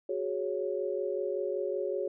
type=chord; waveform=sine; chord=F# suspended second; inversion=none; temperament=equal; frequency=370 / 415.3 / 554.4 Hz; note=F#4 / G#4 / C#5; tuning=0 / 0 / 0 cents; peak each=-34 dBFS; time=0.09-2.08 s; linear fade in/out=5 ms; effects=none